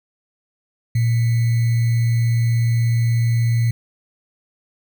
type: tone with sample-and-hold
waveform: sine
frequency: 116.54 Hz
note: A#2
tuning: in tune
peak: -14 dBFS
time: 0.95-3.71 s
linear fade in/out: 5 ms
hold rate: 2100 Hz
effects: none

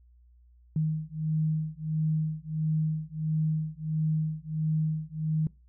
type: beating tone pair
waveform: sine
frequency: 155.56 / 157.06 Hz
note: D#3 / D#3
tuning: 0 / +17 cents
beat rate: 1.5 Hz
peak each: -29 dBFS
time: 0.76-5.47 s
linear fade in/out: 2 ms
effects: noise-tail reverb RT60 0.3 s tail -23 dB re dry + added 60 Hz sine -55 dBFS peak until 5.68 s

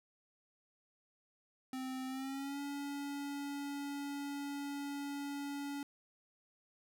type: tone with pitch glide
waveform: square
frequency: 260 to 283.5 Hz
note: C4 to C#4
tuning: -11 to +39 cents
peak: -40 dBFS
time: 1.73-5.83 s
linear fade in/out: 2 ms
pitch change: +150 cents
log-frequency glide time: 2.07-2.6 s
effects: none

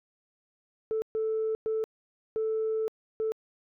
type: tone bursts at uneven times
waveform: sine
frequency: 440 Hz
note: A4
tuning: in tune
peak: -25 dBFS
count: 5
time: 0.91-1.02 / 1.15-1.55 / 1.66-1.84 / 2.36-2.88 / 3.2-3.32 s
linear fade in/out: 0 ms
effects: tanh soft clip ceiling -23 dBFS

